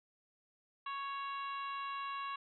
harmonic tone with a mistuned harmonic, 554.4 Hz, C#5, in tune, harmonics 2 / 3 / 4 / 5 / 6 / 7, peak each -39 / -50 / -54 / -49 / -57 / -55 dBFS, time 0.86-2.36 s, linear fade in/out 5 ms, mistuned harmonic 7, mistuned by +15 cents, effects none

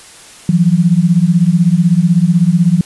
sine beating tone pair, 164.81 / 180.81 Hz, E3 / F#3, 0 / -40 cents, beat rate 16 Hz, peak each -10 dBFS, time 0.49-2.81 s, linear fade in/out 2 ms, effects white hiss -37 dBFS RMS until 2.85 s + resampled to 24000 Hz

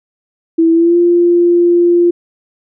sine tone with pitch glide, 328.9 to 347.1 Hz, E4 to F4, -4 to -11 cents, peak -6 dBFS, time 0.58-2.11 s, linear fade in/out 10 ms, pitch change +93 cents, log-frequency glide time 0.72-0.97 s, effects none

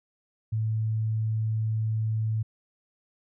sine tone, 110 Hz, A2, in tune, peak -24 dBFS, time 0.52-2.43 s, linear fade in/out 10 ms, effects none

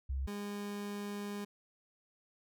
sine / 30% pulse tone pair in turn, 67 / 204.2 Hz, C2 / G#3, +42 / -29 cents, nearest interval octave + perfect fifth, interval 1929 cents, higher second, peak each -33 / -36 dBFS, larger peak first, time 0.09-0.27 / 0.27-1.45 s, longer second, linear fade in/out 10 ms, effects none

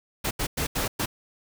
pink noise bursts at uneven times, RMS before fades -27 dBFS, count 5, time 0.24-0.31 / 0.39-0.47 / 0.57-0.67 / 0.75-0.88 / 0.99-1.06 s, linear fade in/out 10 ms, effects none

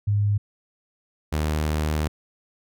sine / sawtooth tone pair in turn, 102.8 / 76.68 Hz, G#2 / D#2, -17 / -25 cents, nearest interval perfect fourth, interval 508 cents, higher first, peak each -18 / -18 dBFS, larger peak neither, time 0.07-0.38 / 1.32-2.08 s, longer second, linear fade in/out 10 ms, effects none

